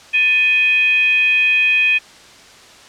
sine tone with frequency modulation, 2500 Hz, D#7, 8 cents sharp, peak -11 dBFS, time 0.13-1.99 s, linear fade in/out 20 ms, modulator 732 Hz, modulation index 0.4, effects white hiss -42 dBFS RMS until 2.88 s + low-pass 6000 Hz 12 dB/octave

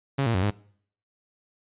sawtooth tone with pitch steps, 137.8 / 115.3 / 92.6 / 102.7 Hz, C#3 / A#2 / F#2 / G#2, -10 / -19 / +2 / -19 cents, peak -18 dBFS, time 0.18-0.508 s, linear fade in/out 10 ms, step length 82 ms, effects noise-tail reverb RT60 0.6 s tail -23 dB re dry + resampled to 8000 Hz

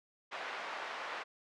white band-pass noise, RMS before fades -42 dBFS, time 0.31-1.24 s, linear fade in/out 20 ms, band 610 to 1700 Hz, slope 12 dB/octave, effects low-pass 6000 Hz 12 dB/octave

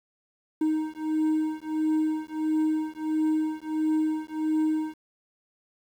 triangle beating tone pair, 311.1 / 312.6 Hz, D#4 / D#4, 0 / +8 cents, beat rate 1.5 Hz, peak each -25 / -25 dBFS, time 0.61-4.95 s, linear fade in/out 5 ms, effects 9-bit

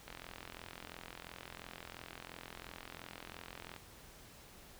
click train, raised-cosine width 0.3 ms, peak -30 dBFS, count 159, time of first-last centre 0.08-3.763 s, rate 42.9 Hz, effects pink hiss -57 dBFS RMS until 4.79 s

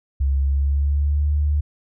sine tone with pitch glide, 68.4 to 73.73 Hz, C#2 to D2, -23 to +7 cents, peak -16 dBFS, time 0.2-1.61 s, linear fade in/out 10 ms, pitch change +130 cents, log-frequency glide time 0.39-1.29 s, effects none

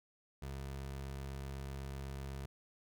25% pulse tone, 68 Hz, C#2, 33 cents flat, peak -38 dBFS, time 0.42-2.46 s, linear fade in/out 5 ms, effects none

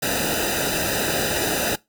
pink noise with comb filter, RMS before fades -23 dBFS, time 0.02-1.76 s, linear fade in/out 10 ms, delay 0.91 ms, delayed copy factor -0.95, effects noise-tail reverb RT60 0.2 s tail -21 dB re dry

